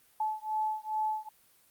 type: beating tone pair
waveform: sine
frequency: 863 / 865.4 Hz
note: A5 / A5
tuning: -34 / -29 cents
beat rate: 2.4 Hz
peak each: -33 / -33 dBFS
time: 0.2-1.29 s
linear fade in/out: 5 ms
effects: white hiss -64 dBFS RMS until 1.7 s + Opus 32 kbps